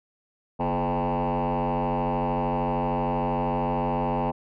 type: tone with frequency modulation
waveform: sine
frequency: 519 Hz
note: C5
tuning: 14 cents flat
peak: -20 dBFS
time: 0.59-4.32 s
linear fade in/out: 20 ms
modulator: 93.2 Hz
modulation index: 4.6
effects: tanh soft clip ceiling -22 dBFS